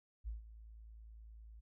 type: tone with ADSR envelope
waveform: sine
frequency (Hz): 54.9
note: A1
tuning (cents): -3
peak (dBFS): -38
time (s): 0.24-1.61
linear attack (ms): 36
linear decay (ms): 140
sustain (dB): -14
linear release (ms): 19
effects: none

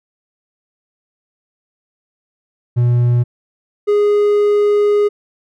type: tone pair in turn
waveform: triangle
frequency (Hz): 121.1 / 413.5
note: B2 / G#4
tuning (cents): -34 / -8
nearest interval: octave + major sixth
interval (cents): 2126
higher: second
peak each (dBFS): -8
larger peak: neither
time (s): 2.76-3.24 / 3.87-5.09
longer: second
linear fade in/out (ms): 20
effects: none

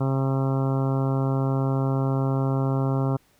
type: harmonic tone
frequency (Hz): 134.5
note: C3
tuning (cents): +48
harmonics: 1 / 2 / 3 / 4 / 5 / 6 / 7 / 8 / 9 / 10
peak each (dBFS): -22 / -28 / -32 / -34 / -36 / -38 / -39 / -40 / -41 / -42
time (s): 0-3.17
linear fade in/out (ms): 10
effects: pink hiss -62 dBFS RMS until 3.39 s

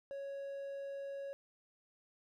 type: tone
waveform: triangle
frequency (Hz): 554.4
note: C#5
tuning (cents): 0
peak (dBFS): -39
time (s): 0.11-1.33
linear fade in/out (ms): 0
effects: none

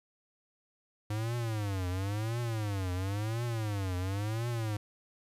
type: tone with vibrato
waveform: square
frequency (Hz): 103.9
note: G#2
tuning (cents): +1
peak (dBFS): -32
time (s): 1.1-4.77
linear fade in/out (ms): 5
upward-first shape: triangle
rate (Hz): 0.96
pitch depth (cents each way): 270
effects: resampled to 32000 Hz + 11-bit

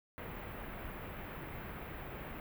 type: band-stop noise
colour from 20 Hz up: pink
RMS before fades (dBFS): -45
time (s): 0.18-2.4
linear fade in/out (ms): 0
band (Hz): 2500 to 16000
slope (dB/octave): 24
effects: none

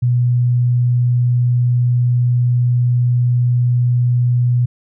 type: tone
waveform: sine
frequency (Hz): 122.5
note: B2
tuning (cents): -14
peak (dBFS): -11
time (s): 0.02-4.66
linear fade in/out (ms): 10
effects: none

